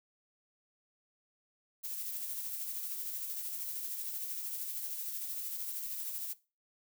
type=noise with tremolo; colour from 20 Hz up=violet; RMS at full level=-38 dBFS; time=1.83-6.34 s; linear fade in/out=20 ms; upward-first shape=sine; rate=13 Hz; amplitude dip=35%; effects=noise-tail reverb RT60 0.3 s tail -19 dB re dry